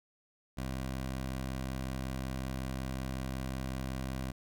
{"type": "tone", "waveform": "15% pulse", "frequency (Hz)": 65.41, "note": "C2", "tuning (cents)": 0, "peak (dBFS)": -29, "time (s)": [0.57, 4.32], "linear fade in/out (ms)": 10, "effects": []}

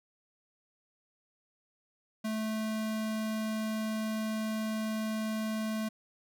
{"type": "tone", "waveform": "square", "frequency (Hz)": 218.2, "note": "A3", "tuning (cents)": -14, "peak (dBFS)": -32, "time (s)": [2.24, 5.89], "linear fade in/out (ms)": 10, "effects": []}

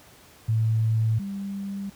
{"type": "tone pair in turn", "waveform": "sine", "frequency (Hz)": [111.3, 197.96], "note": ["A2", "G3"], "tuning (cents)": [20, 17], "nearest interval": "minor seventh", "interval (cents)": 997, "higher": "second", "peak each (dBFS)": [-19, -29], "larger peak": "first", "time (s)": [[0.48, 1.19], [1.19, 1.9]], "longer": "neither", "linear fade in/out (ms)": 10, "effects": ["pink hiss -52 dBFS RMS until 1.95 s", "high-pass 60 Hz 12 dB/octave"]}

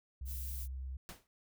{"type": "tone with vibrato", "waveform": "sine", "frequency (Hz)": 65.6, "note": "C2", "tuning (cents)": 5, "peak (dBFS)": -39, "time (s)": [0.21, 0.97], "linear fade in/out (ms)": 5, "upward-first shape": "triangle", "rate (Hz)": 9.8, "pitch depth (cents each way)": 11}
{"type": "noise", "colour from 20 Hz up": "violet", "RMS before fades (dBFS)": -46, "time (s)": [0.25, 0.68], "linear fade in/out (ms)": 50}
{"type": "noise with exponential decay", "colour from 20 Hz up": "pink", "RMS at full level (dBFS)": -44, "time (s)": [1.09, 1.27], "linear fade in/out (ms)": 0, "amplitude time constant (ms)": 39}
{"effects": []}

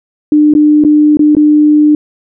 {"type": "tone with dropouts", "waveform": "sine", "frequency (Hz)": 300, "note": "D4", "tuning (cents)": 37, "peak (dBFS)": -3, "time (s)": [0.32, 1.95], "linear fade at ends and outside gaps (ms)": 2, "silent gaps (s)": [[0.538, 0.55], [0.839, 0.848], [1.171, 1.193], [1.351, 1.367]], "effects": []}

